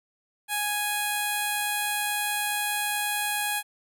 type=tone with notch filter; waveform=5% pulse; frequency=830.6 Hz; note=G#5; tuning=in tune; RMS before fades=-28 dBFS; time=0.48-3.63 s; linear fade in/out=50 ms; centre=5500 Hz; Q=0.72; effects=none